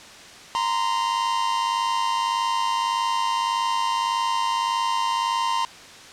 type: tone pair together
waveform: 45% pulse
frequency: 932.3 / 1034 Hz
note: A#5 / C6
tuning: 0 / -21 cents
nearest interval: major second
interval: 179 cents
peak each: -24 dBFS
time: 0.55-5.65 s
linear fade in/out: 0 ms
effects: white hiss -43 dBFS RMS until 6.12 s + low-pass 6000 Hz 12 dB/octave